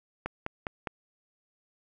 click train, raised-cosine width 0.5 ms, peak -17 dBFS, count 4, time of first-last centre 0.26-0.872 s, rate 4.9 Hz, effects none

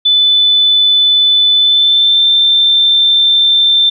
sine tone with pitch glide, 3501 to 3564 Hz, A7 to A7, -9 to +22 cents, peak -6 dBFS, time 0.05-3.9 s, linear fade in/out 10 ms, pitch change +31 cents, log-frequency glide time 1.53-2.26 s, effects none

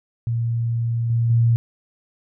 sine tone with level steps, 116.54 Hz, A#2, in tune, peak -19 / -16 / -13 dBFS, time 0.27-1.56 s, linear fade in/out 0 ms, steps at 1.1 / 1.3 s, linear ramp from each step 2 ms, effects none

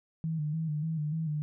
sine tone with vibrato, 155.7 Hz, D#3, 2 cents sharp, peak -29 dBFS, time 0.24-1.42 s, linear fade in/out 0 ms, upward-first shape square, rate 3.4 Hz, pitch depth 60 cents each way, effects none

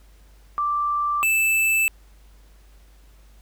sine / square tone pair in turn, 1174.7 / 2637 Hz, D6 / E7, 0 / 0 cents, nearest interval octave + major second, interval 1400 cents, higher second, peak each -20 / -18 dBFS, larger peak second, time 0.58-1.23 / 1.23-1.88 s, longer neither, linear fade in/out 0 ms, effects added 50 Hz sine -48 dBFS peak until 3.41 s + pink hiss -59 dBFS RMS until 3.41 s

